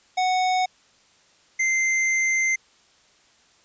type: tone pair in turn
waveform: square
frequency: 740 / 2082 Hz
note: F#5 / C7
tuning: 0 / -9 cents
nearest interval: octave + tritone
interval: 1791 cents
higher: second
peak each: -20 dBFS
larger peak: neither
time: 0.17-0.66 / 1.59-2.56 s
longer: second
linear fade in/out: 10 ms
effects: white hiss -58 dBFS RMS until 3.64 s + resampled to 16000 Hz